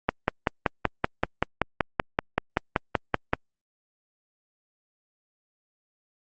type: click train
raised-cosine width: 0.5 ms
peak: -5 dBFS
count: 18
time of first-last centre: 0.09-3.334 s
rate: 5.24 Hz
effects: Opus 32 kbps